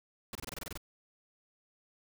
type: noise bursts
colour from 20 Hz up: pink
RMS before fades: -41 dBFS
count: 10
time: 0.33-0.775 s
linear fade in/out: 2 ms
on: 22 ms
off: 25 ms
effects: none